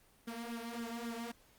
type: tone with flanger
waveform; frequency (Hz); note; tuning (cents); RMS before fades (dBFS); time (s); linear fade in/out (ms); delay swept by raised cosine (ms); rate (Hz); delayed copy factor
sawtooth; 233.1; A#3; 0; -42; 0.27-1.32; 10; 0.56 to 3.36; 3.7; +0.7
effects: pink hiss -66 dBFS RMS until 1.58 s + Opus 24 kbps